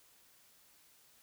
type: silence
effects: white hiss -65 dBFS RMS until 1.22 s